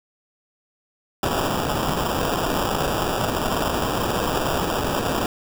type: noise with sample-and-hold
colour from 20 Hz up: blue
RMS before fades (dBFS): -23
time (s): 1.23-5.26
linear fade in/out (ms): 2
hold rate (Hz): 2100
effects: none

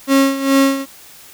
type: tone with tremolo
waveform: 35% pulse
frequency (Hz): 272.4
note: C#4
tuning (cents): -30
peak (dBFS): -7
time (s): 0.07-0.86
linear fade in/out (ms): 50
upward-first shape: sine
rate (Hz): 2.4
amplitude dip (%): 75
effects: white hiss -41 dBFS RMS until 1.33 s

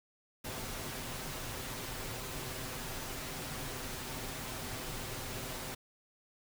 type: noise with comb filter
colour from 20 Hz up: pink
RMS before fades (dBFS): -41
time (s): 0.44-5.75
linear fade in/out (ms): 10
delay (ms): 7.8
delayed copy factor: +0.5
effects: none

